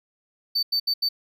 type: tone bursts at uneven times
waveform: triangle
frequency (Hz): 4558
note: C#8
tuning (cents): +47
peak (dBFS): -19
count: 4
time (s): 0.55-0.63 / 0.72-0.8 / 0.87-0.94 / 1.02-1.09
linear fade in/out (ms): 10
effects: none